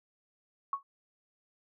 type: tone with exponential decay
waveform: sine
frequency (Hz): 1108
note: C#6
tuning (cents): -1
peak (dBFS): -25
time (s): 0.73-0.83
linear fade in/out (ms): 2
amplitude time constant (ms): 20
effects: none